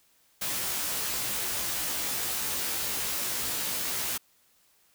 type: noise with comb filter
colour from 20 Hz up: white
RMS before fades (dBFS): -31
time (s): 0.41-4.18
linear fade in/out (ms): 10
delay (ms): 16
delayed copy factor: +1
effects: white hiss -65 dBFS RMS until 4.94 s